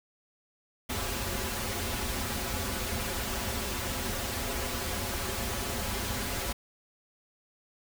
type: noise with comb filter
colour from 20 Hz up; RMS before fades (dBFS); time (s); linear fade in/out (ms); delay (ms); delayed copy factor
pink; -33; 0.89-6.53; 10; 6.5; -0.9
effects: none